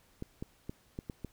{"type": "clicks", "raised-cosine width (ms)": 3, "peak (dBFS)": -25, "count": 6, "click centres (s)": [0.224, 0.425, 0.695, 0.989, 1.098, 1.247], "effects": ["pink hiss -66 dBFS RMS until 1.32 s"]}